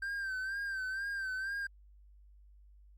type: tone with vibrato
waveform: triangle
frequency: 1568 Hz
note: G6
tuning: in tune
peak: -33 dBFS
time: 0.02-1.67 s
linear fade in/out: 5 ms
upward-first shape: sine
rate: 2.1 Hz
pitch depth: 60 cents each way
effects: added 50 Hz sine -56 dBFS peak until 2.97 s + Opus 48 kbps